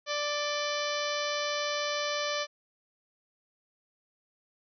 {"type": "harmonic tone with a mistuned harmonic", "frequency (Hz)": 587.3, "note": "D5", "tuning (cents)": 0, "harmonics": [1, 2, 3, 4, 5, 6, 7, 8, 9, 10], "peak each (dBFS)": [-33, -36, -38, -39, -40, -41, -41, -42, -43, -43], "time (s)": [0.06, 2.47], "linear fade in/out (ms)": 50, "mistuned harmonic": 5, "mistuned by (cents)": 41, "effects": []}